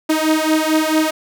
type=beating tone pair; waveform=sawtooth; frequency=311.1 / 315.6 Hz; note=D#4 / D#4; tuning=0 / +25 cents; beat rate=4.5 Hz; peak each=-13 dBFS; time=0.09-1.11 s; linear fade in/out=10 ms; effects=none